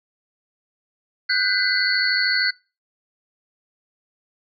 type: tone cluster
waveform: sine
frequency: 1475 / 1568 / 2015 / 4308 / 4511 Hz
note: F#6 / G6 / B6 / C8 / C#8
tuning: -6 / 0 / +34 / +50 / +29 cents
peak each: -24 dBFS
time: 1.29-2.51 s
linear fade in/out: 10 ms
effects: noise-tail reverb RT60 0.3 s tail -23 dB re dry